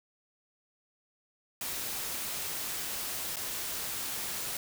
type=noise with dropouts; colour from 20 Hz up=white; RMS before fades=-36 dBFS; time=1.61-4.57 s; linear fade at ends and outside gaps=2 ms; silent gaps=3.359-3.367 s; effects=none